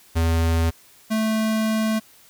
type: tone pair in turn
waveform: square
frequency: 82.41 / 219.2 Hz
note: E2 / A3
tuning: 0 / -6 cents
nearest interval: octave + perfect fourth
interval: 1694 cents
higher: second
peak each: -18 / -20 dBFS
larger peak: first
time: 0.15-0.71 / 1.1-2 s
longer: second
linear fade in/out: 20 ms
effects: white hiss -52 dBFS RMS until 2.29 s